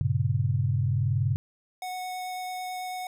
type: chord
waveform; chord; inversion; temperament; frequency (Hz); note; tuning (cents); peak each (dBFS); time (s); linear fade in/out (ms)
sine; G diminished; none; equal with one note detuned; 98 / 118.03 / 138.59; G2 / Bb2 / Db3; 0 / +22 / 0; -27; 0.01-1.36; 0
type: tone with vibrato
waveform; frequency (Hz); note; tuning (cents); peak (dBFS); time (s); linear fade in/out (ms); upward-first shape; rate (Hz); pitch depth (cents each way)
square; 736; F#5; -9; -33; 1.82-3.07; 2; triangle; 9.1; 8
effects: none